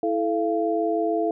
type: tone cluster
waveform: sine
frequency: 329 / 435.3 / 686 Hz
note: E4 / A4 / F5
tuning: -3 / -19 / -31 cents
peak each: -25 dBFS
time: 0.03-1.31 s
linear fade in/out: 2 ms
effects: none